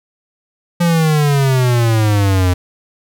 square exponential sweep, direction down, 174.61 to 88.6 Hz, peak -11 dBFS, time 0.8-2.54 s, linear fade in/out 10 ms, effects none

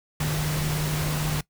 sine tone in noise, 151.9 Hz, D#3, 41 cents flat, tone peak -25 dBFS, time 0.2-1.41 s, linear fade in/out 5 ms, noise pink, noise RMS -30 dBFS, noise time 0.2-1.41 s, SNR +2 dB, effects noise-tail reverb RT60 0.1 s tail -20 dB re dry

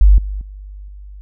sine tone with level steps, 49.5 Hz, G1, 18 cents sharp, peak -4 / -20 / -30 / -32 dBFS, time 0.01-1.21 s, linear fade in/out 0 ms, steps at 0.18 / 0.41 / 0.88 s, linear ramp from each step 2 ms, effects none

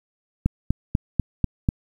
click train, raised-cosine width 5 ms, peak -6 dBFS, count 6, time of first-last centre 0.46-1.689 s, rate 4.07 Hz, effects 8-bit

